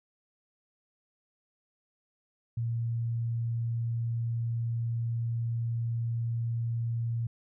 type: tone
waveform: sine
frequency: 116.3 Hz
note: A#2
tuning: 4 cents flat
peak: -28 dBFS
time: 2.57-7.27 s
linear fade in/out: 5 ms
effects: none